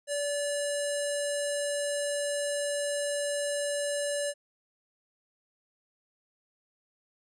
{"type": "tone with low-pass filter", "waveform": "square", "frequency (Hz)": 577, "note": "D5", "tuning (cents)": -31, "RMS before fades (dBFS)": -31, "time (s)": [0.07, 4.34], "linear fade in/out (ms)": 50, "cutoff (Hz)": 8700, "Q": 5.1, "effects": []}